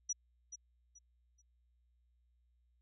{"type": "tone with echo", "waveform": "sine", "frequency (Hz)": 5850, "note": "F#8", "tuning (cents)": -21, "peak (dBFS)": -33, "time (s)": [0.09, 0.13], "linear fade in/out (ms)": 10, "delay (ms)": 430, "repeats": 3, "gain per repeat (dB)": -11, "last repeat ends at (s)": 1.42, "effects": ["added 60 Hz sine -70 dBFS peak until 2.81 s"]}